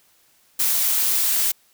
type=noise; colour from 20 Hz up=blue; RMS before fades=-20 dBFS; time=0.59-1.52 s; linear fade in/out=10 ms; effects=white hiss -59 dBFS RMS until 1.73 s